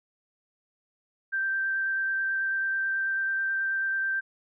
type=tone with vibrato; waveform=sine; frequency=1568 Hz; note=G6; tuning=in tune; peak=-25 dBFS; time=1.32-4.21 s; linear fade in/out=20 ms; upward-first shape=sine; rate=9.2 Hz; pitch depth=9 cents each way; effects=none